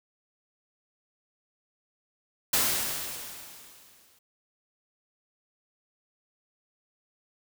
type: noise with exponential decay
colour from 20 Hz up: white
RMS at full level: -23 dBFS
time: 2.53-4.19 s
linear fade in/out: 5 ms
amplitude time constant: 360 ms
effects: none